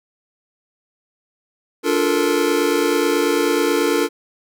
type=chord; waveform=square; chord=Bb major seventh; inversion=first; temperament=just; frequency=291.4 / 349.6 / 437 / 466.2 Hz; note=D4 / F4 / A4 / Bb4; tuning=-13 / +2 / -12 / 0 cents; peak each=-22 dBFS; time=1.83-4.09 s; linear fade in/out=50 ms; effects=none